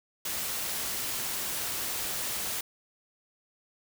white noise, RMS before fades -33 dBFS, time 0.25-2.61 s, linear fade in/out 5 ms, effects none

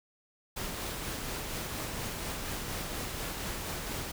pink noise with tremolo, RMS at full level -36 dBFS, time 0.56-4.12 s, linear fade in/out 10 ms, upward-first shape sine, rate 4.2 Hz, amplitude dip 25%, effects none

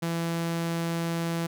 sawtooth tone, 167.4 Hz, E3, 27 cents sharp, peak -23 dBFS, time 0.02-1.47 s, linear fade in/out 10 ms, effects none

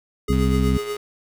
square tone with tremolo, 415.3 Hz, G#4, in tune, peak -24 dBFS, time 0.28-0.97 s, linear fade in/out 5 ms, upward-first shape triangle, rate 8.3 Hz, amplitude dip 60%
harmonic tone, 65 Hz, C2, 11 cents flat, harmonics 1 / 2 / 3 / 4, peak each -20 / -23 / -22 / -24 dBFS, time 0.29-0.78 s, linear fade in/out 5 ms
click train, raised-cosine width 0.3 ms, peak -23 dBFS, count 74, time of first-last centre 0.33-0.965 s, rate 115 Hz
effects none

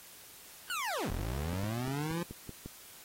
25% pulse linear two-way sweep, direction down then up, 1508 to 36.96 to 175.6 Hz, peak -30 dBFS, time 0.7-2.23 s, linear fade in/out 0 ms, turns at 1.11 s
clicks, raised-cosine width 3 ms, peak -29 dBFS, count 8, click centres 1.199 / 1.534 / 1.636 / 1.879 / 2.111 / 2.31 / 2.493 / 2.66 s
effects white hiss -53 dBFS RMS until 3.04 s + AAC 48 kbps

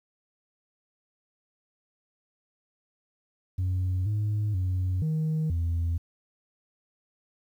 sine tone with pitch steps, 92.1 / 105.1 / 92 / 157 / 84.2 Hz, F#2 / G#2 / F#2 / D#3 / E2, -7 / +21 / -9 / +16 / +37 cents, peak -22 dBFS, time 3.58-5.98 s, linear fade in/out 10 ms, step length 480 ms, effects tanh soft clip ceiling -23 dBFS + 10-bit

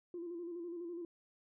sine tone with vibrato, 344 Hz, F4, 26 cents flat, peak -40 dBFS, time 0.14-1.05 s, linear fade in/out 2 ms, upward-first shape square, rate 12 Hz, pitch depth 45 cents each way, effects tanh soft clip ceiling -36 dBFS

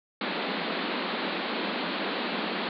pink band-pass noise, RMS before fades -31 dBFS, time 0.21-2.69 s, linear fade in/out 2 ms, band 180 to 4400 Hz, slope 96 dB/octave, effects none

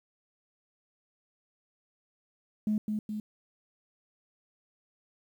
sine tone with echo, 212.8 Hz, G#3, 42 cents sharp, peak -24 dBFS, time 2.67-2.78 s, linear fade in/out 2 ms, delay 210 ms, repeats 2, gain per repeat -4 dB, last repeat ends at 3.2 s, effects tanh soft clip ceiling -21 dBFS + 10-bit

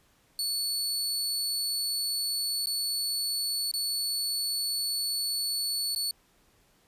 sawtooth tone with dropouts, 4435 Hz, C#8, in tune, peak -25 dBFS, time 0.39-6.11 s, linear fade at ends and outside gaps 1 ms, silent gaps 2.659-2.67 / 3.714-3.738 / 5.949-5.96 s, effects pink hiss -65 dBFS RMS until 6.87 s + resampled to 32000 Hz

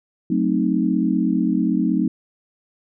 sine chord, F# diminished seventh, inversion none, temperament equal with one note detuned, 185 / 220.9 / 261.6 / 311.1 Hz, F#3 / A3 / C4 / Eb4, 0 / +7 / 0 / 0 cents, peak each -22 dBFS, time 0.3-2.08 s, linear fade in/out 5 ms, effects none

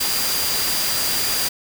sine tone in noise, 4775 Hz, D8, 28 cents sharp, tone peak -25 dBFS, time 0-1.49 s, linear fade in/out 10 ms, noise white, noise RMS -22 dBFS, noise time 0-1.49 s, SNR -6 dB, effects none

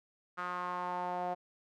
sawtooth tone with band-pass filter sweep, 179 Hz, F3, 43 cents sharp, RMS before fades -37 dBFS, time 0.37-1.35 s, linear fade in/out 20 ms, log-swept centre 1300 to 710 Hz, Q 4.1, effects none

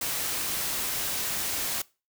white noise, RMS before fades -30 dBFS, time 0.01-1.82 s, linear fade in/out 5 ms, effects noise-tail reverb RT60 0.3 s tail -22 dB re dry

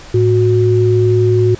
sine tone pair together, 109.03 / 365.8 Hz, A2 / F#4, -15 / -20 cents, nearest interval octave + major sixth, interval 2095 cents, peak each -11 dBFS, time 0.14-1.55 s, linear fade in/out 5 ms, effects pink hiss -36 dBFS RMS until 1.59 s + resampled to 16000 Hz

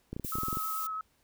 clicks, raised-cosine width 3 ms, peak -24 dBFS, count 10, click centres 0.13 / 0.165 / 0.197 / 0.248 / 0.355 / 0.385 / 0.434 / 0.484 / 0.529 / 0.571 s
violet noise, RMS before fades -38 dBFS, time 0.24-0.87 s, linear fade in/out 5 ms
sine tone with vibrato, 1285 Hz, E6, 45 cents flat, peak -33 dBFS, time 0.32-1.01 s, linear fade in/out 2 ms, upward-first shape sine, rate 9.2 Hz, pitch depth 11 cents each way
effects pink hiss -70 dBFS RMS until 1.23 s

